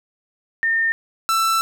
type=tone pair in turn; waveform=sine / 45% pulse; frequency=1817 / 1331.4 Hz; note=A#6 / E6; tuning=-45 / +17 cents; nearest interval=perfect fourth; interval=538 cents; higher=first; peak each=-16 dBFS; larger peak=neither; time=0.63-0.92 / 1.29-1.61 s; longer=second; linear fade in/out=0 ms; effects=none